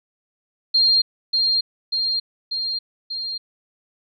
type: tone with echo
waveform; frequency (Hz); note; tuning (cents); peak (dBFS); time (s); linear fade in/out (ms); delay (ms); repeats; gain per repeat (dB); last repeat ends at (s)
sine; 4204; C8; +7; -13; 0.74-1.02; 10; 590; 4; -3; 3.38
effects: none